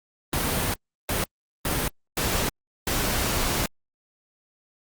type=noise bursts at uneven times; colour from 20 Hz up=pink; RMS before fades=-25 dBFS; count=5; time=0.33-0.74 / 1.09-1.24 / 1.65-1.88 / 2.17-2.49 / 2.87-3.66 s; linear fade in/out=2 ms; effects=Opus 32 kbps